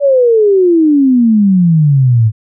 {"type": "exponential sweep", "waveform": "sine", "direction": "down", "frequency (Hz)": [580, 106], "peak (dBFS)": -5, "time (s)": [0, 2.32], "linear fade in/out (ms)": 50, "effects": []}